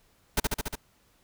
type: noise with echo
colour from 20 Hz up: pink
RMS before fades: -24 dBFS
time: 0.37-0.4 s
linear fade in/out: 5 ms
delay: 71 ms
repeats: 5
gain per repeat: -2 dB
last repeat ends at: 0.755 s
effects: pink hiss -65 dBFS RMS until 1.23 s